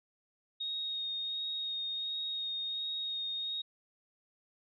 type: tone with vibrato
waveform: sine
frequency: 3729 Hz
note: A#7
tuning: in tune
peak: -34 dBFS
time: 0.6-3.62 s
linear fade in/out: 10 ms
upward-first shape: sine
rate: 1.4 Hz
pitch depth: 13 cents each way
effects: none